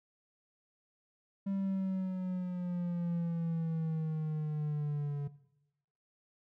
triangle exponential sweep, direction down, 196.8 to 142.6 Hz, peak -30 dBFS, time 1.46-5.28 s, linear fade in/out 10 ms, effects noise-tail reverb RT60 0.9 s tail -17 dB re dry

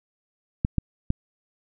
clicks, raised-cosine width 5 ms, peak -9 dBFS, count 3, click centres 0.649 / 0.783 / 1.104 s, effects none

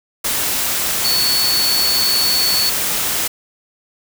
sine tone in noise, 4435 Hz, C#8, in tune, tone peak -15 dBFS, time 1.04-2.7 s, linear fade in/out 10 ms, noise white, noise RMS -19 dBFS, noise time 0.24-3.28 s, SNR +1 dB, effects none

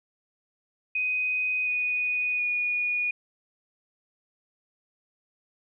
sine tone with pitch steps, 2502 / 2478 / 2453 Hz, D#7 / D#7 / D#7, +9 / -8 / -25 cents, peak -24 dBFS, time 0.95-3.11 s, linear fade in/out 5 ms, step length 720 ms, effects none

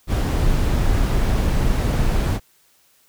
brown noise, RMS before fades -18 dBFS, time 0.07-2.4 s, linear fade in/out 50 ms, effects white hiss -58 dBFS RMS until 3.08 s

